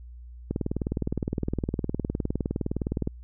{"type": "click train", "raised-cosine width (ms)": 3, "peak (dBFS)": -14, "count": 51, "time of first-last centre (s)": [0.51, 3.074], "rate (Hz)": 19.5, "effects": ["added 60 Hz sine -41 dBFS peak until 3.23 s"]}